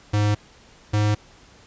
square tone pair in turn, 104.4 / 105.13 Hz, G#2 / G#2, +10 / +22 cents, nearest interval unison, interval 12 cents, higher second, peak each -18 dBFS, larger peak neither, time 0.13-0.35 / 0.93-1.15 s, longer neither, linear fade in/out 10 ms, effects pink hiss -51 dBFS RMS until 1.66 s + resampled to 16000 Hz

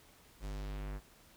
square tone with low-pass filter sweep, 49.94 Hz, G1, 33 cents sharp, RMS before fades -41 dBFS, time 0.4-1.01 s, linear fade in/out 50 ms, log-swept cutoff 10000 to 1600 Hz, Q 1.2, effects pink hiss -62 dBFS RMS until 1.36 s

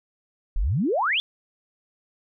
sine exponential sweep, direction up, 31.83 to 3572 Hz, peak -20 dBFS, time 0.56-1.2 s, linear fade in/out 0 ms, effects none

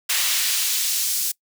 pink noise with high-pass filter sweep, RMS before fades -22 dBFS, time 0.09-1.32 s, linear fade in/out 10 ms, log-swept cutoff 2200 to 6400 Hz, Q 0.81, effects noise-tail reverb RT60 0.1 s tail -23 dB re dry

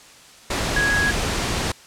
sine tone in noise, 1661.2 Hz, G#6, in tune, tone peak -18 dBFS, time 0.76-1.11 s, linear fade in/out 5 ms, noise pink, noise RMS -23 dBFS, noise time 0.5-1.72 s, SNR +2 dB, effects white hiss -46 dBFS RMS until 1.86 s + low-pass 8000 Hz 12 dB/octave

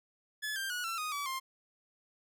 sawtooth tone with pitch steps, 1716 / 1582.7 / 1459.7 / 1346.3 / 1241.8 / 1145.3 / 1056.3 Hz, A6 / G6 / F#6 / E6 / D#6 / D6 / C6, -44 / +16 / -24 / +36 / -4 / -44 / +16 cents, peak -31 dBFS, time 0.42-1.4 s, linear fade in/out 20 ms, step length 140 ms, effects none

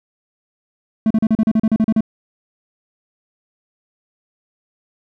triangle tone bursts, 220 Hz, A3, in tune, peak -9 dBFS, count 12, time 1.06-2.007 s, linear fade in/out 2 ms, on 45 ms, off 37 ms, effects none

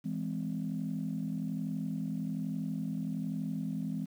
sine chord, E augmented, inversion none, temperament just, 164.81 / 206 / 257.5 Hz, E3 / G#3 / B#3, 0 / -14 / -28 cents, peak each -36 / -36 / -37 dBFS, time 0.04-4.06 s, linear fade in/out 20 ms, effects tanh soft clip ceiling -25 dBFS + 10-bit

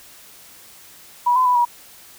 sine tone with pitch steps, 972 / 1018 / 990 / 960 Hz, B5 / C6 / B5 / B5, -28 / -48 / +4 / -49 cents, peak -13 dBFS, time 1.26-1.652 s, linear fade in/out 10 ms, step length 98 ms, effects white hiss -45 dBFS RMS until 2.18 s

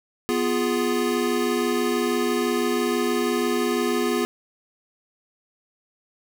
square chord, F diminished, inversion second, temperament equal, 246.9 / 349.2 / 415.3 Hz, Cb4 / F4 / Ab4, 0 / 0 / 0 cents, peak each -26 dBFS, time 0.29-4.25 s, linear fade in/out 0 ms, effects none

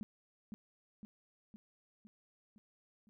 sine tone with echo, 211.9 Hz, G#3, 35 cents sharp, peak -38 dBFS, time 0.01-0.03 s, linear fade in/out 0 ms, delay 510 ms, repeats 6, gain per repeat -4 dB, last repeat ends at 3.09 s, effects none

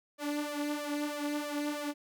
sawtooth tone with flanger, 293.7 Hz, D4, in tune, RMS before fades -35 dBFS, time 0.18-1.94 s, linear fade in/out 50 ms, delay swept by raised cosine 1.7 to 3.9 ms, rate 3.1 Hz, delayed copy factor +0.65, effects none

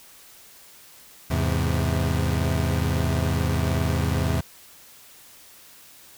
30% pulse chord, E augmented, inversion none, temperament equal with one note detuned, 81.55 / 103.83 / 130.81 Hz, E2 / G#2 / B#2, -18 / 0 / 0 cents, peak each -21 / -25 / -24 dBFS, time 1.3-4.41 s, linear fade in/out 10 ms, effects white hiss -49 dBFS RMS until 6.17 s

